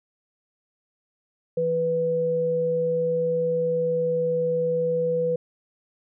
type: tone pair together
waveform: sine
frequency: 164.81 / 493.9 Hz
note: E3 / B4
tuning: 0 / 0 cents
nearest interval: octave + perfect fifth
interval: 1900 cents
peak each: -31 / -21 dBFS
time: 1.57-5.36 s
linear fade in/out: 5 ms
effects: none